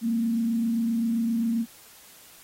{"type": "tone with frequency modulation", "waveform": "sine", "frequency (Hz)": 229.5, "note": "A#3", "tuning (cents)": -27, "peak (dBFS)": -22, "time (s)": [0.01, 1.66], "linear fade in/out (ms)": 50, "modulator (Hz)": 27.6, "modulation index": 0.36, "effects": ["white hiss -51 dBFS RMS until 2.43 s", "AAC 48 kbps"]}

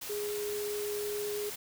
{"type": "tone in noise", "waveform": "sine", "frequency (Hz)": 415.3, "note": "G#4", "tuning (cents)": 0, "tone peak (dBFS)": -33, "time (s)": [0.09, 1.5], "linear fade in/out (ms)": 10, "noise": "white", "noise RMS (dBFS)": -41, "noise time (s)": [0.01, 1.56], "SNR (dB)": 5, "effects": []}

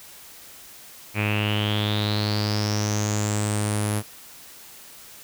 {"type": "tone with low-pass filter sweep", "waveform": "sawtooth", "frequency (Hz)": 104.9, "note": "G#2", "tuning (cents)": 18, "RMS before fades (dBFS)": -24, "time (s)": [1.14, 4.03], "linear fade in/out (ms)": 50, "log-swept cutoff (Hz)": [2400, 11000], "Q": 8.7, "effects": ["white hiss -45 dBFS RMS until 5.23 s"]}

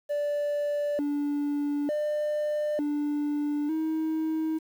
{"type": "tone with pitch steps", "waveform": "triangle", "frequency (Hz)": [584, 289.6, 599, 293.7, 316.9], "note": ["D5", "D4", "D5", "D4", "D#4"], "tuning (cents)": [-10, -24, 34, 0, 32], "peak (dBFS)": -23, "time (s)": [0.09, 4.59], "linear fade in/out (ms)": 20, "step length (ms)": 900, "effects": ["tanh soft clip ceiling -19 dBFS", "9-bit"]}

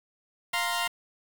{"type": "chord", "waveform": "15% pulse", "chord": "F suspended fourth", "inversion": "none", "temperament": "equal", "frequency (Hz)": [698.5, 932.3, 1046.5], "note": ["F5", "Bb5", "C6"], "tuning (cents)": [0, 0, 0], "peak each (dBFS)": -25, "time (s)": [0.53, 0.88], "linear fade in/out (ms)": 10, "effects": ["7-bit"]}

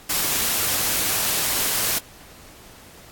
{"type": "noise", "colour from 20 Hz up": "white", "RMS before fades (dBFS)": -22, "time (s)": [0.09, 1.99], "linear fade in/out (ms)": 10, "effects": ["pink hiss -46 dBFS RMS until 3.11 s", "AAC 64 kbps"]}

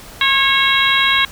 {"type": "harmonic tone with a mistuned harmonic", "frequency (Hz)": 547, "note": "C#5", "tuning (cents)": -23, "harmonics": [2, 3, 4, 5, 6, 7], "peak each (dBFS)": [-19, -18, -17, -22, -19, -18], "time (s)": [0.21, 1.25], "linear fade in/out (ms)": 2, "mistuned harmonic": 2, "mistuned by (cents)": -20, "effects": ["pink hiss -37 dBFS RMS until 1.31 s"]}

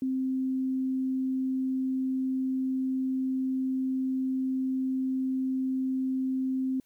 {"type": "tone", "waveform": "sine", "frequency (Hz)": 261.6, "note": "C4", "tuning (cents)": 0, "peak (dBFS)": -26, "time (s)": [0.02, 6.8], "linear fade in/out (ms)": 2, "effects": ["white hiss -71 dBFS RMS until 6.85 s"]}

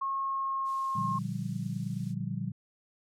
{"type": "tone with pitch glide", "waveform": "sine", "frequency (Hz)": [1085, 1071.9], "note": ["C#6", "C6"], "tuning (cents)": [-37, 42], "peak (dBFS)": -29, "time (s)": [0.01, 1.19], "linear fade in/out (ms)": 10, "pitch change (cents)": -21, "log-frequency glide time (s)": [0.21, 0.94]}
{"type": "noise", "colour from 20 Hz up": "violet", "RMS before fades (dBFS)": -45, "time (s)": [0.64, 2.15], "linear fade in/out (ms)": 50}
{"type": "chord", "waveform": "sine", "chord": "G minor seventh", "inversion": "first", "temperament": "just", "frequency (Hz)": [117.6, 147, 176.4, 196], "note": ["Bb2", "D3", "F3", "G3"], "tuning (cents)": [16, 2, 18, 0], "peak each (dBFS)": -37, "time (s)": [0.95, 2.52], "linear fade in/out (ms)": 10}
{"effects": ["low-pass 6000 Hz 12 dB/octave"]}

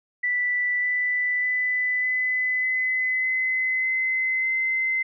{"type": "tone with pitch steps", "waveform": "sine", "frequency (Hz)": [1973, 1985.6, 1998.2, 2011, 2024, 2037, 2050, 2063], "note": ["B6", "B6", "B6", "B6", "B6", "C7", "C7", "C7"], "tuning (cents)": [-2, 9, 20, 31, 42, -47, -36, -25], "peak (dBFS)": -21, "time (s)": [0.23, 5.03], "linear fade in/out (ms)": 10, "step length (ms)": 600, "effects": []}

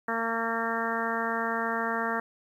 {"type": "harmonic tone", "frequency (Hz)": 228.4, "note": "A#3", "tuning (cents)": -35, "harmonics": [1, 2, 3, 4, 5, 6, 7, 8], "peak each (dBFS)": [-35, -35, -35, -35, -35, -35, -35, -35], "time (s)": [0.08, 2.2], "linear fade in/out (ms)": 5, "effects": ["10-bit"]}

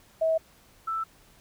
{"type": "tone pair in turn", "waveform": "sine", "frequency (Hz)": [645, 1323.2], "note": ["E5", "E6"], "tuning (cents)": [-38, 6], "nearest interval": "octave", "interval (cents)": 1244, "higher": "second", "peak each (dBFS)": [-21, -27], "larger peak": "first", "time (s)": [[0.21, 0.38], [0.87, 1.04]], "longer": "neither", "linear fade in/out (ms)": 10, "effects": ["pink hiss -58 dBFS RMS until 1.4 s"]}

